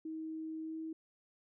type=tone with pitch glide; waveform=sine; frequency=317.8 to 320.2 Hz; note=D#4 to D#4; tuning=+37 to +50 cents; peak=-39 dBFS; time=0.05-0.93 s; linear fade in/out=5 ms; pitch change=+13 cents; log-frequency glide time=0.62-0.77 s; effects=none